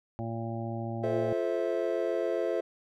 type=harmonic tone; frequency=114.6 Hz; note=A#2; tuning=29 cents flat; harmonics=1 / 2 / 3 / 5 / 6 / 7; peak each=-35 / -38 / -40 / -42 / -43 / -43 dBFS; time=0.19-1.33 s; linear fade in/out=0 ms
type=chord; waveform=triangle; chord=F major seventh; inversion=none; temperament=just; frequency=349.2 / 436.5 / 523.8 / 654.8 Hz; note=F4 / A4 / C5 / E5; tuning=0 / -14 / +2 / -12 cents; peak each=-31 dBFS; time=1.03-2.61 s; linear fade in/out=10 ms
effects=none